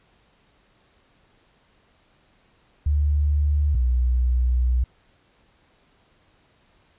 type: tone pair in turn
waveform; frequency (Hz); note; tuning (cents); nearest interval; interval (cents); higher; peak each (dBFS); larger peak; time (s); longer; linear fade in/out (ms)
sine; 73.3 / 61.8; D2 / B1; -3 / +2; minor third; 295; first; -17; neither; 2.86-3.75 / 3.75-4.84; second; 5
effects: pink hiss -61 dBFS RMS until 6.98 s + resampled to 8000 Hz